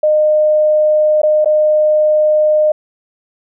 sine tone with dropouts, 611 Hz, D#5, 32 cents flat, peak -8 dBFS, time 0.03-2.72 s, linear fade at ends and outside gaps 5 ms, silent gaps 1.218-1.232 / 1.446-1.457 s, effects none

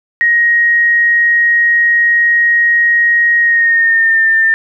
sine tone with pitch glide, 1881 to 1797.1 Hz, A#6 to A6, +15 to +36 cents, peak -7 dBFS, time 0.21-4.54 s, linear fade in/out 0 ms, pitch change -79 cents, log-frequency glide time 3.39-4.25 s, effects none

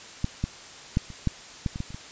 clicks, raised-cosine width 5 ms, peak -12 / -13 / -9 / -28 / -10 / -13 / -21 / -17 / -29 / -24 dBFS, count 10, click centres 0.244 / 0.44 / 0.971 / 1.103 / 1.273 / 1.662 / 1.759 / 1.804 / 1.905 / 1.945 s, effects white hiss -44 dBFS RMS until 2.11 s + resampled to 16000 Hz

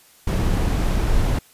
brown noise, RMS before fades -19 dBFS, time 0.27-1.39 s, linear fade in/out 5 ms, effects white hiss -52 dBFS RMS until 1.53 s + resampled to 32000 Hz

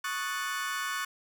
35% pulse chord, D# half-diminished seventh, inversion third, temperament equal, 1108.7 / 1244.5 / 1480 / 1760 Hz, C#6 / D#6 / F#6 / A6, 0 / 0 / 0 / 0 cents, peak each -34 / -39 / -34 / -36 dBFS, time 0.04-1.05 s, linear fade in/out 5 ms, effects none

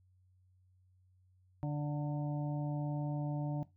harmonic tone with a mistuned harmonic, 146.83 Hz, D3, in tune, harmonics 1 / 2 / 4 / 5 / 6, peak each -34 / -40 / -46 / -48 / -50 dBFS, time 1.63-3.63 s, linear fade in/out 0 ms, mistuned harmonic 6, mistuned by +38 cents, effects noise-tail reverb RT60 0.2 s tail -18 dB re dry + added 92 Hz sine -65 dBFS peak until 3.76 s

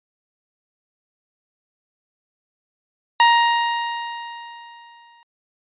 sawtooth tone with exponential decay, 939 Hz, A#5, 12 cents sharp, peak -6 dBFS, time 3.2-5.23 s, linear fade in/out 1 ms, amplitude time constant 440 ms, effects resampled to 8000 Hz

